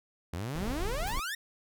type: exponential sweep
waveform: sawtooth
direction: up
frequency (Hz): 77.78 to 1891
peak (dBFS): -30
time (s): 0.33-1.35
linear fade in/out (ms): 5
type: noise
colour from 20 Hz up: brown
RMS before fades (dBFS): -35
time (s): 0.55-1.2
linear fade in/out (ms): 5
type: noise with exponential decay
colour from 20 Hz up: white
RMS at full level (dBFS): -41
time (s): 1.07-1.31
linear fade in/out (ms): 1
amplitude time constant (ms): 51
effects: none